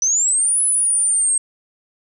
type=linear two-way sweep; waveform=sine; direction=up then down; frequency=5920 to 10180 to 8350 Hz; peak=-14 dBFS; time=0.02-1.38 s; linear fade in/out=2 ms; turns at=0.62 s; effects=none